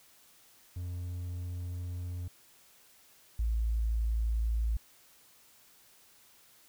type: tone pair in turn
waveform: triangle / sine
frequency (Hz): 88.5 / 55.88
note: F2 / A1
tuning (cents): +23 / +27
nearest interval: minor sixth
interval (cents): 796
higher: first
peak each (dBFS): -33 / -27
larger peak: second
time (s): 0.76-2.28 / 3.39-4.77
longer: first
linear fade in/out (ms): 5
effects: white hiss -61 dBFS RMS until 6.68 s